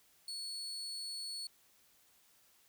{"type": "tone", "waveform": "35% pulse", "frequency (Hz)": 4404, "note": "C#8", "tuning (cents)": -12, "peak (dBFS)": -39, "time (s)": [0.28, 1.47], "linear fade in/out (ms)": 2, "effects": ["white hiss -68 dBFS RMS until 2.68 s"]}